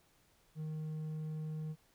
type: tone with hard clipping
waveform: sine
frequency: 155.56 Hz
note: D#3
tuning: in tune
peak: -39 dBFS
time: 0.55-1.76 s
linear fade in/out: 50 ms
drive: 3 dB
effects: pink hiss -70 dBFS RMS until 1.94 s